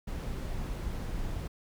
brown noise, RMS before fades -35 dBFS, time 0.07-1.48 s, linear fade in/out 10 ms, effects none

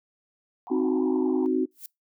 white band-pass noise, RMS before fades -41 dBFS, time 0.67-1.46 s, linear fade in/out 0 ms, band 730 to 990 Hz, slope 96 dB/octave
sine chord, C diminished, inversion none, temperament equal, 261.6 / 311.1 / 370 Hz, C4 / Eb4 / Gb4, 0 / 0 / 0 cents, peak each -25 / -27 / -25 dBFS, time 0.7-1.66 s, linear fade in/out 20 ms
violet noise with exponential growth, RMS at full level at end -35 dBFS, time 1.71-1.86 s, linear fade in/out 2 ms, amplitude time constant 31 ms
effects noise-tail reverb RT60 0.2 s tail -25 dB re dry

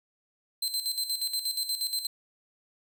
sawtooth tone with tremolo, 4100 Hz, C8, 36 cents flat, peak -24 dBFS, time 0.62-2.07 s, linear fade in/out 5 ms, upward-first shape square, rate 8.4 Hz, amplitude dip 65%, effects none

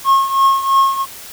triangle tone with tremolo, 1084 Hz, C#6, 39 cents flat, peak -5 dBFS, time 0.04-1.06 s, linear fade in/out 50 ms, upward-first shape triangle, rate 3 Hz, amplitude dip 80%, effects white hiss -34 dBFS RMS until 1.32 s

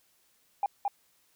sine tone with echo, 805 Hz, G5, 46 cents sharp, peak -23 dBFS, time 0.63-0.66 s, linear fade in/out 2 ms, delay 220 ms, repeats 1, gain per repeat -2 dB, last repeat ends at 0.88 s, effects tanh soft clip ceiling -20 dBFS + white hiss -68 dBFS RMS until 1.35 s

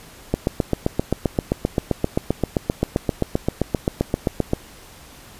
click train, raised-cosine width 2 ms, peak -4 dBFS, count 33, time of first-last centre 0.34-4.534 s, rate 7.63 Hz, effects pink hiss -44 dBFS RMS until 5.39 s + resampled to 32000 Hz

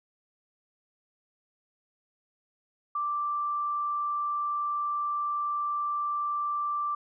sine tone, 1174.7 Hz, D6, in tune, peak -27 dBFS, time 2.95-6.95 s, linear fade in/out 5 ms, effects none

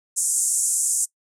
pink band-pass noise, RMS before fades -22 dBFS, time 0.16-1.06 s, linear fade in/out 20 ms, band 6900 to 10000 Hz, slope 48 dB/octave, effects noise-tail reverb RT60 0.1 s tail -22 dB re dry

